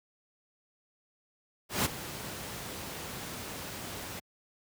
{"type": "noise with ADSR envelope", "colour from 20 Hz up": "pink", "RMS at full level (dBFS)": -26, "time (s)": [1.69, 4.2], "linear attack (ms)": 160, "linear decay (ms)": 20, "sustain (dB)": -14, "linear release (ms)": 14, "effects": ["high-pass 80 Hz 12 dB/octave"]}